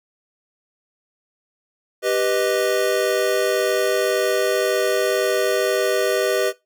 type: chord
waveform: square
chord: G augmented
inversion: none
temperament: equal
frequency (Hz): 392 / 493.9 / 622.3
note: G4 / B4 / D#5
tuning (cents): 0 / 0 / 0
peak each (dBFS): -23 / -22 / -23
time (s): 2.02-6.53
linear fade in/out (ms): 50
effects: noise-tail reverb RT60 0.2 s tail -18 dB re dry